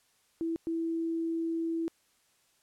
sine tone bursts at uneven times, 329.6 Hz, E4, in tune, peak -29 dBFS, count 2, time 0.41-0.56 / 0.67-1.88 s, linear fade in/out 0 ms, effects white hiss -69 dBFS RMS until 2.62 s + low-pass 11000 Hz 12 dB/octave

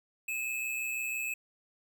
square tone pair together, 2476 / 2602 Hz, D#7 / E7, -9 / -23 cents, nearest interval minor second, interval 86 cents, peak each -40 / -34 dBFS, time 0.28-1.34 s, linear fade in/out 5 ms, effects none

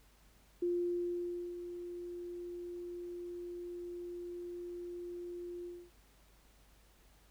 sine tone with ADSR envelope, 350.5 Hz, F4, 6 cents sharp, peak -30 dBFS, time 0.62-5.91 s, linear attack 6 ms, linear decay 920 ms, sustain -11 dB, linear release 260 ms, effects added 50 Hz sine -64 dBFS peak until 7.3 s + pink hiss -67 dBFS RMS until 7.3 s

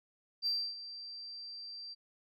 sine tone with ADSR envelope, 4699 Hz, D8, in tune, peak -28 dBFS, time 0.42-1.95 s, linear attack 45 ms, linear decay 280 ms, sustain -15 dB, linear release 25 ms, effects tanh soft clip ceiling -26 dBFS

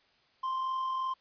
triangle tone with amplitude modulation, 1046.5 Hz, C6, in tune, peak -27 dBFS, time 0.43-1.14 s, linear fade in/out 10 ms, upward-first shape sine, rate 42.7 Hz, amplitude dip 30%, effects white hiss -67 dBFS RMS until 1.2 s + resampled to 11025 Hz

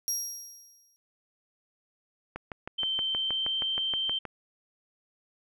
30% pulse tone with exponential decay, 5640 Hz, F8, 16 cents sharp, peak -22 dBFS, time 0.08-0.96 s, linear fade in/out 0 ms, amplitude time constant 190 ms
click train, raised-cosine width 0.5 ms, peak -21 dBFS, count 13, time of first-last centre 2.36-4.253 s, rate 6.34 Hz
sine tone with pitch glide, 3109 to 3127 Hz, G7 to G7, -15 to -5 cents, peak -27 dBFS, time 2.78-4.19 s, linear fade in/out 10 ms, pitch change +10 cents, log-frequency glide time 3.01-3.63 s
effects none

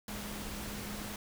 sine tone in noise, 206.9 Hz, G#3, 6 cents flat, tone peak -44 dBFS, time 0.08-1.16 s, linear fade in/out 2 ms, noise pink, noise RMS -42 dBFS, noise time 0.08-1.16 s, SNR -5 dB, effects none

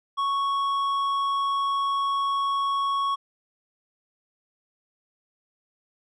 sine tone with hard clipping, 1108.7 Hz, C#6, in tune, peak -24 dBFS, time 0.17-3.16 s, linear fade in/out 20 ms, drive 6 dB, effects resampled to 22050 Hz

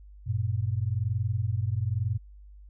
sine tone pair together, 96.5 / 117.52 Hz, G2 / A#2, -27 / +14 cents, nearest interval minor third, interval 341 cents, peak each -28 dBFS, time 0.26-2.18 s, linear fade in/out 20 ms, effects added 50 Hz sine -46 dBFS peak until 2.69 s

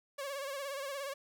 sawtooth tone with vibrato, 554.4 Hz, C#5, in tune, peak -34 dBFS, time 0.18-1.14 s, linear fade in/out 10 ms, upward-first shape sine, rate 17 Hz, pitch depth 66 cents each way, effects none

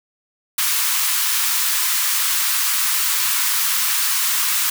white high-pass noise, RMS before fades -19 dBFS, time 0.58-4.7 s, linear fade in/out 5 ms, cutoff 950 Hz, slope 48 dB/octave, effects none

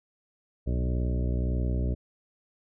harmonic tone with a mistuned harmonic, 61.74 Hz, B1, in tune, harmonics 1 / 2 / 3 / 4 / 5 / 6 / 7 / 9 / 10, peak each -26 / -32 / -36 / -38 / -40 / -42 / -43 / -45 / -46 dBFS, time 0.66-1.95 s, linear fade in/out 20 ms, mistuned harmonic 1, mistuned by +82 cents, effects none

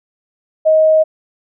sine tone, 629 Hz, D#5, 19 cents sharp, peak -7 dBFS, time 0.65-1.04 s, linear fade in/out 20 ms, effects none

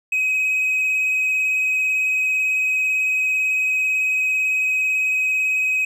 triangle tone with vibrato, 2533 Hz, D#7, 30 cents sharp, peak -15 dBFS, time 0.12-5.85 s, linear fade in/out 5 ms, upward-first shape square, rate 18 Hz, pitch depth 10 cents each way, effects tanh soft clip ceiling -11 dBFS

